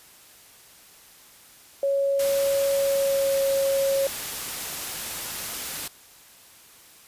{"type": "tone with pitch glide", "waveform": "sine", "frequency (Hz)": [554.4, 547.7], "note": ["C#5", "C#5"], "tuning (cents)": [0, -21], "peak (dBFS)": -20, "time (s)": [1.83, 4.07], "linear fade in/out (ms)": 2, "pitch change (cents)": -21, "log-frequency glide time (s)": [2.72, 3.4]}
{"type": "noise", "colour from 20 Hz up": "white", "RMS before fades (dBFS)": -32, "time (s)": [2.19, 5.88], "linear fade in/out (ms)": 5}
{"effects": ["white hiss -51 dBFS RMS until 7.07 s", "resampled to 32000 Hz"]}